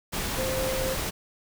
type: tone in noise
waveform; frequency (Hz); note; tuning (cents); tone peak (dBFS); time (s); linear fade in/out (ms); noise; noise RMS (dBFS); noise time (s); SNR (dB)
sine; 523.3; C5; 0; -28; 0.37-0.95; 20; pink; -30; 0.12-1.11; -1
effects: none